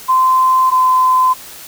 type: tone pair in turn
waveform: sine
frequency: 1034 / 1024.5 Hz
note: C6 / C6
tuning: -21 / -37 cents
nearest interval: unison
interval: 16 cents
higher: first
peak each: -8 dBFS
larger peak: neither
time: 0.08-0.71 / 0.71-1.34 s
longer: neither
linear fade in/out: 20 ms
effects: white hiss -34 dBFS RMS until 1.67 s